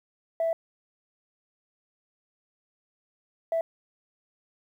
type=tone bursts at uneven times; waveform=sine; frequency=659.3 Hz; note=E5; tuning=in tune; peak=-22 dBFS; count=2; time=0.4-0.53 / 3.52-3.61 s; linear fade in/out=2 ms; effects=tanh soft clip ceiling -20 dBFS + 10-bit